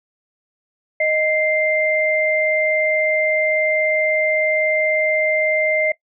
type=tone pair together; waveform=sine; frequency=622.3 / 2093 Hz; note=D#5 / C7; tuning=0 / 0 cents; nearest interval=octave + major sixth; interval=2100 cents; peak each=-18 dBFS; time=1-5.92 s; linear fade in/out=5 ms; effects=noise-tail reverb RT60 0.1 s tail -19 dB re dry